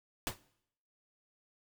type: noise with exponential decay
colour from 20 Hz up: pink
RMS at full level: -31 dBFS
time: 0.27-0.39 s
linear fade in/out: 0 ms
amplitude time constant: 25 ms
effects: noise-tail reverb RT60 0.7 s tail -20 dB re dry